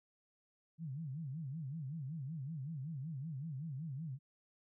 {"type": "tone with vibrato", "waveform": "sine", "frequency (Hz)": 146.83, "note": "D3", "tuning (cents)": 0, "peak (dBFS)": -40, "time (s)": [0.78, 4.19], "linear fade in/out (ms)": 50, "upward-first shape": "sine", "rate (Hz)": 5.3, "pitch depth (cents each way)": 230, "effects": []}